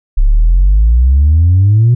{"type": "exponential sweep", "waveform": "sine", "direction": "up", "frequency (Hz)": [32.94, 123.7], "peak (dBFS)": -3, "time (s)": [0.17, 1.95], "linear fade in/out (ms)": 10, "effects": ["tanh soft clip ceiling -2 dBFS"]}